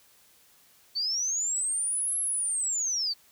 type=linear two-way sweep; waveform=sine; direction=up then down; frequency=4435 to 11175 to 4435 Hz; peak=-26 dBFS; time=0.95-3.14 s; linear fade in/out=20 ms; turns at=2.19 s; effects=white hiss -60 dBFS RMS until 3.31 s